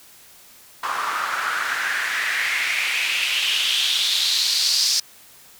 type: noise with band-pass filter sweep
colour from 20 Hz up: white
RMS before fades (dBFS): -22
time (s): 0.83-5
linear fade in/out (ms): 5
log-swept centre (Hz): 1100 to 5100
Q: 4.2
effects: white hiss -48 dBFS RMS until 5.59 s